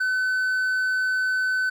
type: tone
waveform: triangle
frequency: 1514 Hz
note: F#6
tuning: 39 cents sharp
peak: -19 dBFS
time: 0-1.7 s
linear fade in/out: 10 ms
effects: none